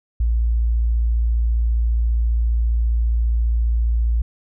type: tone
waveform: sine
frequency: 57.4 Hz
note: A#1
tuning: 26 cents flat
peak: -15 dBFS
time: 0.2-4.22 s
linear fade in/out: 5 ms
effects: none